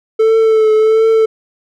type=tone with vibrato; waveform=triangle; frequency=440 Hz; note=A4; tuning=in tune; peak=-5 dBFS; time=0.19-1.26 s; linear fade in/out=10 ms; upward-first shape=triangle; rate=1.4 Hz; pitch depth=33 cents each way; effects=none